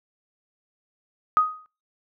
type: tone with exponential decay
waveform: sine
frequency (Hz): 1250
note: D#6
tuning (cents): +8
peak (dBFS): -12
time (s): 1.37-1.66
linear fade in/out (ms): 0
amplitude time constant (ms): 63
effects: noise-tail reverb RT60 0.3 s tail -24 dB re dry